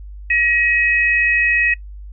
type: tone pair together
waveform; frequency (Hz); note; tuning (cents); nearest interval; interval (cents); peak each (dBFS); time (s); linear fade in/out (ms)
sine; 1904 / 2542; A#6 / D#7; +36 / +36; perfect fourth; 500; -16; 0.3-1.74; 5
effects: noise-tail reverb RT60 0.1 s tail -21 dB re dry + added 50 Hz sine -31 dBFS peak until 2.12 s